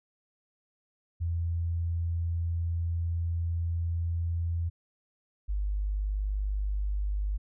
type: tone pair in turn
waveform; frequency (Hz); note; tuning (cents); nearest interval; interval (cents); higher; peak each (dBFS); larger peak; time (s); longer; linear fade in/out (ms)
sine; 84.4 / 50.34; E2 / G1; +41 / +47; major sixth; 894; first; -27; neither; 1.2-4.7 / 5.48-7.38; first; 20
effects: none